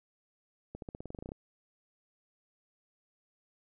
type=accelerating click train; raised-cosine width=2 ms; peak=-28 dBFS; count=13; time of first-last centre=0.75-1.319 s; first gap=72 ms; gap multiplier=0.92; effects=none